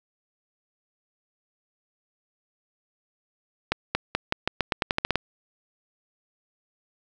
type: accelerating click train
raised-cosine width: 0.3 ms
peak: -6 dBFS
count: 13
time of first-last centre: 3.72-5.157 s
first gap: 230 ms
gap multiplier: 0.87
effects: none